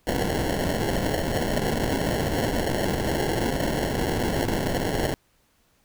blue noise with sample-and-hold, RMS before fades -25 dBFS, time 0.07-5.14 s, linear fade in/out 0 ms, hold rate 1225 Hz, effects pink hiss -65 dBFS RMS until 5.84 s

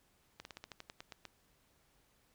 slowing click train, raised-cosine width 0.2 ms, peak -29 dBFS, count 11, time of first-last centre 0.4-1.253 s, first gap 51 ms, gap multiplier 1.11, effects pink hiss -72 dBFS RMS until 2.34 s

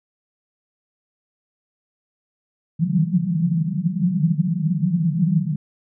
white band-pass noise, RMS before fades -20 dBFS, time 2.79-5.56 s, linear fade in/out 10 ms, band 150 to 190 Hz, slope 96 dB/octave, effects none

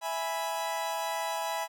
40% pulse chord, E major, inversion none, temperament equal, 659.3 / 830.6 / 987.8 Hz, E5 / G#5 / B5, 0 / 0 / 0 cents, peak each -35 / -34 / -34 dBFS, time 0.01-1.68 s, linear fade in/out 50 ms, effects none

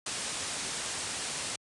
white low-pass noise, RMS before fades -36 dBFS, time 0.06-1.56 s, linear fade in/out 5 ms, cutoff 9800 Hz, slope 96 dB/octave, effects high-pass 60 Hz 12 dB/octave

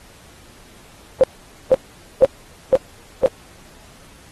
sine tone bursts, 523.3 Hz, C5, in tune, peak -7 dBFS, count 5, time 1.21-3.26 s, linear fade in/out 0 ms, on 26 ms, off 480 ms, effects pink hiss -47 dBFS RMS until 4.31 s + AAC 32 kbps

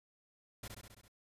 pink noise with echo, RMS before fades -45 dBFS, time 0.63-0.68 s, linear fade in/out 5 ms, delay 67 ms, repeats 6, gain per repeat -3 dB, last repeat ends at 1.082 s, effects resampled to 32000 Hz

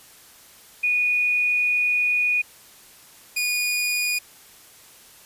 sine / sawtooth tone pair in turn, 2463 / 2453 Hz, D#7 / D#7, -18 / -25 cents, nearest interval unison, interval 7 cents, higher first, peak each -18 dBFS, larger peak neither, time 0.83-2.42 / 3.36-4.19 s, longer first, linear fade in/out 10 ms, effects white hiss -49 dBFS RMS until 5.25 s + resampled to 32000 Hz

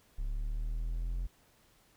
triangle linear sweep, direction up, 34.65 to 44.15 Hz, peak -30 dBFS, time 0.18-1.27 s, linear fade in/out 10 ms, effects pink hiss -66 dBFS RMS until 1.96 s

